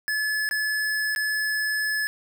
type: tone with dropouts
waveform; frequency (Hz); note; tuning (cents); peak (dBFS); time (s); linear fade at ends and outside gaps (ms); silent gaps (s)
square; 1718; A6; -42; -24; 0.08-2.07; 0; 0.49-0.511 / 1.15-1.161
effects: none